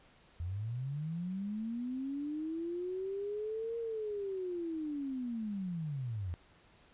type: linear two-way sweep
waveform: sine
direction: up then down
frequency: 81.7 to 466.2 to 81.7 Hz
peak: -35 dBFS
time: 0.4-6.34 s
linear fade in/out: 0 ms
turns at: 3.78 s
effects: pink hiss -63 dBFS RMS until 6.93 s + resampled to 8000 Hz